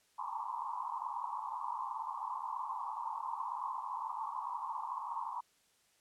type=band-pass noise; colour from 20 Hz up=white; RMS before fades=-40 dBFS; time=0.18-5.41 s; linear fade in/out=10 ms; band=850 to 1100 Hz; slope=96 dB/octave; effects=white hiss -71 dBFS RMS until 6 s + low-pass 10000 Hz 12 dB/octave